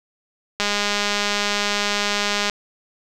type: click train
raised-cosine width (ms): 0.2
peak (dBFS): -4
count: 390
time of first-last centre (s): 0.6-2.498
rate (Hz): 205
effects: none